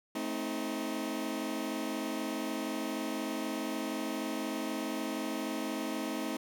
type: chord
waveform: sawtooth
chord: A diminished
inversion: none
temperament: just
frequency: 220 / 264 / 316.8 Hz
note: A3 / C4 / Eb4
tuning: 0 / +16 / +31 cents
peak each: -35 / -34 / -33 dBFS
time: 0.15-6.37 s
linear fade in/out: 5 ms
effects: none